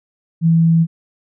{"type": "tone", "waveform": "sine", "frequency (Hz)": 164.81, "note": "E3", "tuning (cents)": 0, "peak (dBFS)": -9, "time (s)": [0.41, 0.87], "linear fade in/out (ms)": 50, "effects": []}